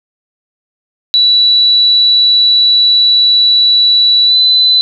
sine tone with pitch glide, 3941 to 4010 Hz, B7 to B7, -4 to +26 cents, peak -5 dBFS, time 1.14-4.81 s, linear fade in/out 0 ms, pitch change +30 cents, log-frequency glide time 4.26-4.36 s, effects none

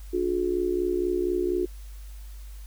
sine tone with amplitude modulation, 358.3 Hz, F4, 44 cents sharp, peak -19 dBFS, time 0.13-1.66 s, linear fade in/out 10 ms, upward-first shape sine, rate 64.2 Hz, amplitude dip 85%, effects added 50 Hz sine -38 dBFS peak until 2.66 s + white hiss -55 dBFS RMS until 2.66 s

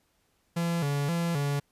45% pulse tone with vibrato, 155.56 Hz, D#3, in tune, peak -26 dBFS, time 0.56-1.6 s, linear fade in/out 10 ms, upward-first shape square, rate 1.9 Hz, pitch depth 150 cents each way, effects pink hiss -71 dBFS RMS until 1.71 s + resampled to 32000 Hz

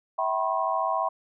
sine tone cluster, 653 / 765 / 983 / 1077 Hz, E5 / G5 / B5 / C6, -17 / -42 / -8 / +50 cents, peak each -29 dBFS, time 0.18-1.09 s, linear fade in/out 10 ms, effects none

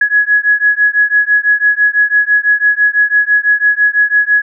sine beating tone pair, 1676 / 1682 Hz, G#6 / G#6, +15 / +22 cents, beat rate 6 Hz, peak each -11 dBFS, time 0.01-4.42 s, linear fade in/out 5 ms, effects none

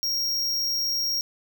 square tone, 5588 Hz, F8, in tune, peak -24 dBFS, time 0.03-1.21 s, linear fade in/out 0 ms, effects none

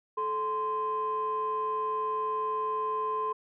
sine tone pair together, 434 / 1038 Hz, A4 / C6, -24 / -14 cents, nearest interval octave + minor third, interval 1510 cents, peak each -33 / -28 dBFS, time 0.17-3.33 s, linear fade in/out 10 ms, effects tanh soft clip ceiling -22 dBFS

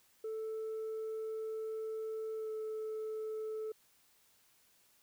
sine tone with pitch glide, 440 to 435.7 Hz, A4 to A4, 0 to -17 cents, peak -35 dBFS, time 0.24-3.72 s, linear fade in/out 5 ms, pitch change -17 cents, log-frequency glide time 2.36-2.5 s, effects tanh soft clip ceiling -36 dBFS + white hiss -69 dBFS RMS until 5.02 s

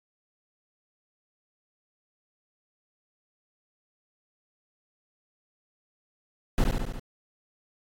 brown noise with echo, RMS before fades -21 dBFS, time 6.58-6.64 s, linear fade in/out 0 ms, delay 71 ms, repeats 5, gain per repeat -3 dB, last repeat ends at 6.995 s, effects AAC 48 kbps

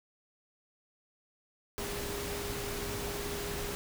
sine tone in noise, 406.6 Hz, G#4, 37 cents flat, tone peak -40 dBFS, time 1.78-3.75 s, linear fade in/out 0 ms, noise pink, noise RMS -38 dBFS, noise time 1.78-3.75 s, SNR -5 dB, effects none

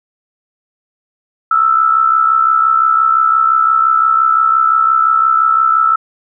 sine tone with amplitude modulation, 1318.5 Hz, E6, in tune, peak -5 dBFS, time 1.51-5.96 s, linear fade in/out 5 ms, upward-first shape sine, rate 65.8 Hz, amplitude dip 65%, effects none

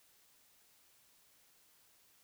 silence, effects white hiss -68 dBFS RMS until 2.23 s

